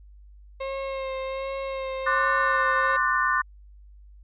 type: tone with vibrato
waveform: 35% pulse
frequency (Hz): 535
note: C5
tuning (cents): +38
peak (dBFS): -27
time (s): 0.6-2.97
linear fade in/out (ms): 10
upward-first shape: sine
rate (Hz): 1.3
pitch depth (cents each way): 22
type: chord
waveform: sine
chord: D dominant seventh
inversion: third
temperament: equal with one note detuned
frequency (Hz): 1046.5 / 1174.7 / 1480 / 1791.8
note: C6 / D6 / F#6 / A6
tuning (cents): 0 / 0 / 0 / +31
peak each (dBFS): -26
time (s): 2.06-3.42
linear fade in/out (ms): 10
effects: added 50 Hz sine -46 dBFS peak until 4.23 s + resampled to 8000 Hz